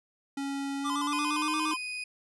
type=tone with pitch glide; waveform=square; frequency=277.2 to 311.1 Hz; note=C#4 to D#4; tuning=0 to 0 cents; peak=-32 dBFS; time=0.37-1.74 s; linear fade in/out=5 ms; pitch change=+200 cents; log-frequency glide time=0.79-1.57 s
type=tone with vibrato; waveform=square; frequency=1100 Hz; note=C#6; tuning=14 cents flat; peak=-31 dBFS; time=0.84-1.77 s; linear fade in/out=20 ms; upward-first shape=square; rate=8.6 Hz; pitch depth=120 cents each way
type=tone; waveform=35% pulse; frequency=2489 Hz; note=D#7; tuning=in tune; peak=-32 dBFS; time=1.12-2.04 s; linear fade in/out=5 ms
effects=resampled to 24000 Hz